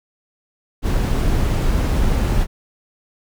brown noise, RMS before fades -17 dBFS, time 0.82-2.47 s, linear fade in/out 50 ms, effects none

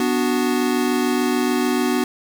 square chord, B minor, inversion none, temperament equal, 246.9 / 293.7 / 370 Hz, B3 / D4 / F#4, 0 / 0 / 0 cents, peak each -21 / -24 / -23 dBFS, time 0-2.04 s, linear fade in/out 2 ms, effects 7-bit

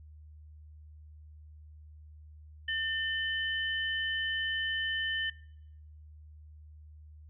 sine tone pair together, 1800 / 3027 Hz, A6 / F#7, +39 / +39 cents, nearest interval major sixth, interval 900 cents, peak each -32 / -34 dBFS, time 2.68-5.3 s, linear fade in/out 5 ms, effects noise-tail reverb RT60 0.8 s tail -21 dB re dry + added 76 Hz sine -49 dBFS peak until 7.29 s

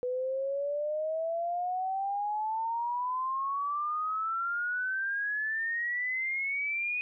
sine exponential sweep, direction up, 493.9 to 2489 Hz, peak -29 dBFS, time 0.03-7.01 s, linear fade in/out 0 ms, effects none

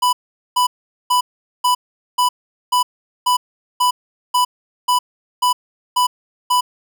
square tone bursts, 992 Hz, B5, 7 cents sharp, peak -13 dBFS, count 13, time 0.02-6.61 s, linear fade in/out 10 ms, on 110 ms, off 430 ms, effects none

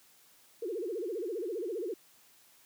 sine tone with vibrato, 402.8 Hz, G4, 47 cents sharp, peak -33 dBFS, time 0.62-1.94 s, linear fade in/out 5 ms, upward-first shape sine, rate 15 Hz, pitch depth 290 cents each way, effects white hiss -62 dBFS RMS until 2.65 s + high-pass 100 Hz 12 dB/octave

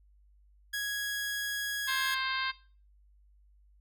sawtooth tone, 1661.2 Hz, G#6, in tune, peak -28 dBFS, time 0.73-2.15 s, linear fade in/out 10 ms
harmonic tone, 527 Hz, C5, 12 cents sharp, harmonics 2 / 3 / 4 / 5 / 6 / 7 / 8 / 9, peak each -36 / -35 / -39 / -42 / -41 / -39 / -42 / -44 dBFS, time 1.87-2.52 s, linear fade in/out 20 ms
effects noise-tail reverb RT60 0.4 s tail -18 dB re dry + added 50 Hz sine -59 dBFS peak until 3.8 s

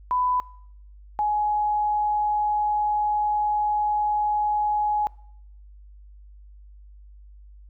sine tone pair in turn, 998 / 839.2 Hz, B5 / G#5, +18 / +18 cents, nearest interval minor third, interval 300 cents, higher first, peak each -20 / -20 dBFS, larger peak neither, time 0.11-0.4 / 1.19-5.07 s, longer second, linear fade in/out 0 ms, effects noise-tail reverb RT60 0.7 s tail -23 dB re dry + added 50 Hz sine -44 dBFS peak until 7.69 s

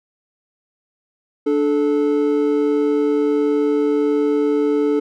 triangle tone pair together, 293.7 / 435.1 Hz, D4 / A4, 0 / -19 cents, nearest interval perfect fifth, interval 681 cents, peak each -16 / -15 dBFS, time 1.46-5 s, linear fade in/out 10 ms, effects none

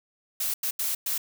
blue noise bursts at uneven times, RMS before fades -28 dBFS, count 4, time 0.4-0.54 / 0.63-0.71 / 0.79-0.95 / 1.06-1.18 s, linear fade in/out 5 ms, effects none

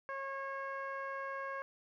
15% pulse tone with low-pass filter, 545 Hz, C#5, 29 cents flat, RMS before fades -41 dBFS, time 0.09-1.62 s, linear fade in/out 0 ms, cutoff 1500 Hz, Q 1.6, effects none

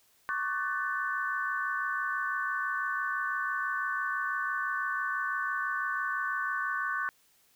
sine chord, D major seventh, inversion third, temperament equal with one note detuned, 1108.7 / 1174.7 / 1504.1 / 1760 Hz, C#6 / D6 / F#6 / A6, 0 / 0 / +28 / 0 cents, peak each -35 / -38 / -32 / -37 dBFS, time 0.29-7.09 s, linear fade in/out 0 ms, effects white hiss -66 dBFS RMS until 7.55 s

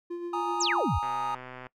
triangle tone with tremolo, 346.9 Hz, F4, 12 cents flat, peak -29 dBFS, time 0.1-0.82 s, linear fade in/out 10 ms, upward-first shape sine, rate 8 Hz, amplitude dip 40%
triangle chord, Ab suspended second, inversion none, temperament equal, 830.6 / 932.3 / 1244.5 Hz, Ab5 / Bb5 / Eb6, 0 / 0 / 0 cents, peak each -31 dBFS, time 0.33-1.35 s, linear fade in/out 5 ms
sine exponential sweep, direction down, 8150 to 59.2 Hz, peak -25 dBFS, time 0.6-0.99 s, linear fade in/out 10 ms
click train, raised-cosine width 0.5 ms, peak -27 dBFS, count 82, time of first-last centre 1.03-1.668 s, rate 127 Hz
effects noise-tail reverb RT60 0.1 s tail -22 dB re dry

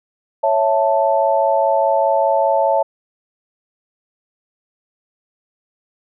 sine chord, A major, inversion first, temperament equal, 554.4 / 659.3 / 880 Hz, C#5 / E5 / A5, 0 / 0 / 0 cents, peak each -17 dBFS, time 0.43-2.83 s, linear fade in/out 10 ms, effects none

